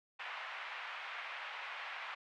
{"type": "band-pass noise", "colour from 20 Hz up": "white", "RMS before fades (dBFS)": -45, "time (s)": [0.19, 2.15], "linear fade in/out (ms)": 10, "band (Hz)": [750, 2600], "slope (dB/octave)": 24, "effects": []}